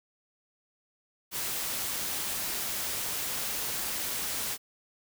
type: noise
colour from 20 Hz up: white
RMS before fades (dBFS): -33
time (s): 1.31-4.58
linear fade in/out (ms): 50
effects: none